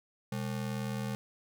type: ring-modulated tone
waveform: square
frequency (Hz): 164.81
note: E3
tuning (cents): 0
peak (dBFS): -31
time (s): 0.32-1.15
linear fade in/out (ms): 0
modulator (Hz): 39.6
effects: none